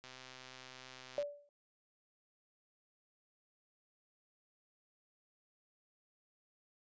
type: click train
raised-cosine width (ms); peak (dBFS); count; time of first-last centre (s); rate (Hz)
0.2; -34; 154; 0.04-1.226; 129
type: tone with exponential decay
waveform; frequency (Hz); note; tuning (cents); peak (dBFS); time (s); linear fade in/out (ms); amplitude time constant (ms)
sine; 579; D5; -25; -30; 1.18-1.49; 1; 67
effects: resampled to 16000 Hz